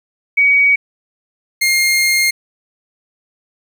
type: tone pair in turn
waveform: sine / sawtooth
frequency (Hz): 2258 / 2126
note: C#7 / C7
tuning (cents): +31 / +27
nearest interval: minor second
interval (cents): 104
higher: first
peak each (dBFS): -8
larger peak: neither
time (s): 0.37-0.76 / 1.61-2.31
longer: second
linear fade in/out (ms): 10
effects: 8-bit